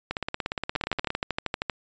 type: two click trains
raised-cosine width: 0.3 ms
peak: -12 / -10 dBFS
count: 18 / 13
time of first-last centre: 0.11-1.104 / 0.76-1.698 s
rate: 17.1 / 12.8 Hz
effects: resampled to 16000 Hz